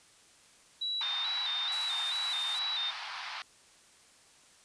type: tone with vibrato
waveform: sine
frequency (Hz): 3775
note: A#7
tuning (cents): +21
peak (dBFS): -31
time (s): 0.81-2.91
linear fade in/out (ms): 10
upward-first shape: square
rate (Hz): 2.3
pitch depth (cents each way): 63
type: band-pass noise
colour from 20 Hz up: pink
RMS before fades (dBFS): -41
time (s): 1.01-3.42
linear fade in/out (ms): 0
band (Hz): 790 to 5100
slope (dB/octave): 48
type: noise with tremolo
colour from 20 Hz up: blue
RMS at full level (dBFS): -43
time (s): 1.72-2.59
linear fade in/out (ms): 0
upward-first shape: sine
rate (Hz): 12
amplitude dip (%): 25
effects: white hiss -60 dBFS RMS until 4.64 s + resampled to 22050 Hz